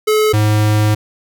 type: tone pair in turn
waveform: square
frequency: 429.6 / 106.32 Hz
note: A4 / G#2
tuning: -41 / +41 cents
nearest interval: 2 octaves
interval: 2418 cents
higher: first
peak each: -11 dBFS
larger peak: neither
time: 0.07-0.33 / 0.33-0.95 s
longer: second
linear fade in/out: 10 ms
effects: none